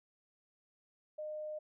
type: tone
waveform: sine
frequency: 611 Hz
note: D#5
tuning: 32 cents flat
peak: -39 dBFS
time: 1.18-1.59 s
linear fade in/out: 10 ms
effects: none